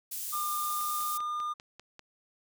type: high-pass noise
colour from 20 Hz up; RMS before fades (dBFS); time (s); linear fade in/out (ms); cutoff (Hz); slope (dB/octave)
pink; -37; 0.11-1.18; 10; 8800; 12
type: tone with pitch glide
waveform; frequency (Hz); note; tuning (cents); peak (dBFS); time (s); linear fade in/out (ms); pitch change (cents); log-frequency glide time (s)
triangle; 1202 to 1210.4; D6 to D#6; +40 to -48; -29; 0.32-1.54; 20; +12; 0.47-1.1
type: click train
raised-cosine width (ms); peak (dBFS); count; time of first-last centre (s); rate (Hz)
0.2; -30; 7; 0.81-1.993; 5.07
effects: none